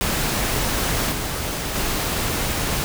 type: noise with level steps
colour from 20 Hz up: pink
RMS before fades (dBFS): -22 / -26 / -23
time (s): 0.01-2.84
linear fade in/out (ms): 0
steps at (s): 1.11 / 1.74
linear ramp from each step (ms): 20
effects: none